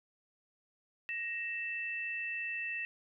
sine tone pair together, 1876 / 2653 Hz, A#6 / E7, +11 / +10 cents, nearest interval tritone, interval 599 cents, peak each -39 / -37 dBFS, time 1.09-2.85 s, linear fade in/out 0 ms, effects none

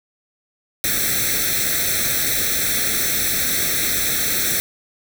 white noise with comb filter, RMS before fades -20 dBFS, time 0.84-4.6 s, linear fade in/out 0 ms, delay 0.51 ms, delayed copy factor +1, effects none

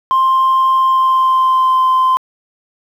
sine tone with pitch glide, 1052 to 1036.9 Hz, C6 to C6, +9 to -16 cents, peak -7 dBFS, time 0.11-2.17 s, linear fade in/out 0 ms, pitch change -25 cents, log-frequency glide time 0.76-1.83 s, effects tanh soft clip ceiling -7 dBFS + 7-bit

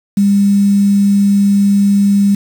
sine tone with quantisation, 200.4 Hz, G3, 38 cents sharp, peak -7 dBFS, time 0.17-2.35 s, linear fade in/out 5 ms, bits 5, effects none

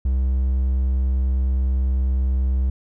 triangle tone, 64.9 Hz, C2, 13 cents flat, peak -15 dBFS, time 0.05-2.7 s, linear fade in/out 5 ms, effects none

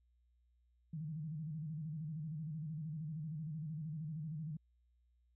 sine tone with vibrato, 155.2 Hz, D#3, 4 cents flat, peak -40 dBFS, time 0.93-4.57 s, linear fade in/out 5 ms, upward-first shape square, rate 13 Hz, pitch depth 87 cents each way, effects added 60 Hz sine -70 dBFS peak until 5.35 s

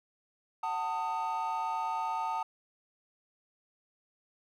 triangle chord, D# diminished, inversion first, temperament just, 746.7 / 896 / 1244.5 Hz, F#5 / A5 / D#6, +16 / +31 / 0 cents, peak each -35 / -30 / -35 dBFS, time 0.63-2.43 s, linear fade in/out 5 ms, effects tanh soft clip ceiling -23 dBFS

